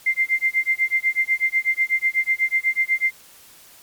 sine tone with tremolo, 2093 Hz, C7, in tune, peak -14 dBFS, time 0.06-3.12 s, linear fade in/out 5 ms, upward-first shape sine, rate 8.1 Hz, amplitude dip 100%, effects white hiss -48 dBFS RMS until 3.82 s + MP3 96 kbps

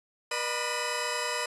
15% pulse tone cluster, 482.3 / 603 / 994 / 2531 Hz, B4 / D5 / B5 / D#7, -41 / +46 / +11 / +29 cents, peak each -28 dBFS, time 0.31-1.46 s, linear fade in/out 5 ms, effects resampled to 22050 Hz

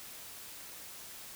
silence, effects white hiss -48 dBFS RMS until 1.35 s

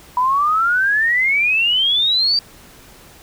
sine exponential sweep, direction up, 977 to 4699 Hz, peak -13 dBFS, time 0.17-2.39 s, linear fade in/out 2 ms, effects pink hiss -44 dBFS RMS until 3.22 s

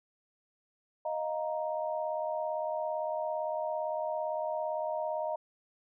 sine chord, Eb suspended second, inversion none, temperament just, 622.3 / 700 / 933.4 Hz, Eb5 / F5 / Bb5, 0 / +4 / +2 cents, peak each -33 / -38 / -37 dBFS, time 1.05-5.36 s, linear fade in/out 5 ms, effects none

